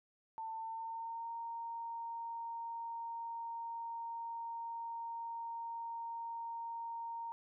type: tone with pitch glide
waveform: sine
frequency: 894 to 925.5 Hz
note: A5 to A#5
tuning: +27 to -13 cents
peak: -40 dBFS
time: 0.38-7.32 s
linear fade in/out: 0 ms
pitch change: +60 cents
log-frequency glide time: 0.55-1.31 s
effects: none